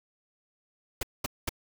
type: noise bursts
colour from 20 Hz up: pink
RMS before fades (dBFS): -30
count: 3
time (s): 1.01-1.493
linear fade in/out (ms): 5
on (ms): 21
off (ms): 210
effects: none